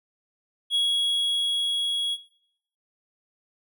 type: tone with level ramp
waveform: triangle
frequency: 3328 Hz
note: G#7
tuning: 3 cents sharp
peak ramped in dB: -18 to -22 dBFS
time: 0.7-2.18 s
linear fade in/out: 50 ms
effects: noise-tail reverb RT60 0.7 s tail -17 dB re dry